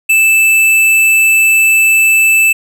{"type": "tone with hard clipping", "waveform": "sine", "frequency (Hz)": 2637, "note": "E7", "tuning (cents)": 0, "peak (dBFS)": -7, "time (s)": [0.09, 2.53], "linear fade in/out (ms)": 10, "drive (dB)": 14, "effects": []}